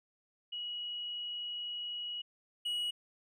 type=tone pair in turn; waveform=sine / triangle; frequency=2912 / 2912 Hz; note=F#7 / F#7; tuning=-28 / -28 cents; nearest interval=unison; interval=0 cents; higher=neither; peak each=-37 / -31 dBFS; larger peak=second; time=0.52-2.22 / 2.65-2.91 s; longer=first; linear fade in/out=10 ms; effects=none